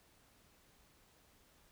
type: silence
effects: pink hiss -68 dBFS RMS until 1.71 s